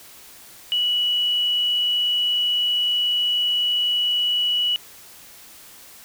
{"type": "tone with quantisation", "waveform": "sine", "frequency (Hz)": 2939, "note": "F#7", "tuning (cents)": -12, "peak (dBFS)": -18, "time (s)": [0.72, 4.76], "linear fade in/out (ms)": 0, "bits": 8, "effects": ["white hiss -45 dBFS RMS until 6.04 s"]}